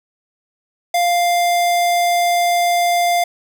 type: tone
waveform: square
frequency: 698.5 Hz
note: F5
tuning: in tune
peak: -14 dBFS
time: 0.94-3.24 s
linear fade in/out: 5 ms
effects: 9-bit